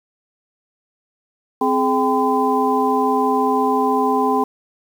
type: tone cluster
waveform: sine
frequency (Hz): 261.1 / 422.1 / 788 / 1018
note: C4 / G#4 / G5 / C6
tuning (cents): -3 / +28 / +9 / -48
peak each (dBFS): -20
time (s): 1.61-4.44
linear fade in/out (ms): 5
effects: 7-bit